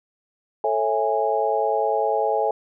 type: chord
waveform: sine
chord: A major seventh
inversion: none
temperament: just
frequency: 440 / 550 / 660 / 825 Hz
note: A4 / C#5 / E5 / G#5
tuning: 0 / -14 / +2 / -12 cents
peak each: -24 / -26 / -25 / -23 dBFS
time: 0.64-2.51 s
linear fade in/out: 2 ms
effects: none